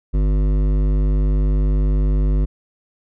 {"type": "tone with hard clipping", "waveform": "sine", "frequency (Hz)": 50, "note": "G1", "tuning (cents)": 35, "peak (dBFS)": -16, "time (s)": [0.13, 2.46], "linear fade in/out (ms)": 20, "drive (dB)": 14, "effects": []}